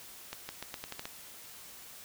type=accelerating click train; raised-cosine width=0.2 ms; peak=-21 dBFS; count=8; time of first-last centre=0.33-1.055 s; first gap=160 ms; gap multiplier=0.85; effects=white hiss -50 dBFS RMS until 2.04 s